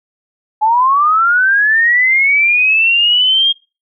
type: linear sweep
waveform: sine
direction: up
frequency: 841 to 3250 Hz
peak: -8 dBFS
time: 0.61-3.53 s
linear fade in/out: 20 ms
effects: noise-tail reverb RT60 0.3 s tail -26 dB re dry